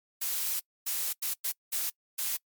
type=noise bursts at uneven times; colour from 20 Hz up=blue; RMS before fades=-31 dBFS; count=6; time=0.21-0.6 / 0.86-1.13 / 1.22-1.34 / 1.44-1.52 / 1.72-1.9 / 2.18-2.37 s; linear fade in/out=10 ms; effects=noise-tail reverb RT60 0.1 s tail -26 dB re dry + MP3 96 kbps